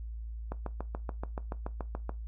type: click train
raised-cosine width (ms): 1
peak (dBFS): -22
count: 12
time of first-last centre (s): 0.52-2.094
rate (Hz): 6.99
effects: noise-tail reverb RT60 0.2 s tail -17 dB re dry + added 56 Hz sine -37 dBFS peak until 2.27 s